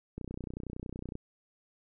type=click train; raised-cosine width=3 ms; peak=-26 dBFS; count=31; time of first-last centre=0.18-1.154 s; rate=30.8 Hz; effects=none